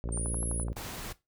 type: harmonic tone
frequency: 57.5 Hz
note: A#1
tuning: 23 cents flat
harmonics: 1 / 2 / 3 / 4 / 5 / 6 / 7 / 8 / 9 / 10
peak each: -33 / -39 / -43 / -45 / -47 / -49 / -50 / -51 / -52 / -53 dBFS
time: 0.04-0.73 s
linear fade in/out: 0 ms
type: click train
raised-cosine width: 1 ms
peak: -26 dBFS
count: 9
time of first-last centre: 0.09-0.768 s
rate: 11.8 Hz
type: linear two-way sweep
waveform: sine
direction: up then down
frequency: 8770 to 11090 to 9880 Hz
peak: -34 dBFS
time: 0.12-0.64 s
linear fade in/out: 5 ms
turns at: 0.42 s
type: noise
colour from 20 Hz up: pink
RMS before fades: -40 dBFS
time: 0.76-1.13 s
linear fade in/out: 10 ms
effects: noise-tail reverb RT60 0.2 s tail -17 dB re dry